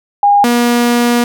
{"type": "tone pair in turn", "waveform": ["sine", "sawtooth"], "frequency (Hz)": [813, 239.6], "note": ["G#5", "A#3"], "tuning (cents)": [-37, 48], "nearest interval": "octave + major sixth", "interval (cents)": 2115, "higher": "first", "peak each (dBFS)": -5, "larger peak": "neither", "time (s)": [[0.23, 0.44], [0.44, 1.24]], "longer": "second", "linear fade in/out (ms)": 2, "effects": []}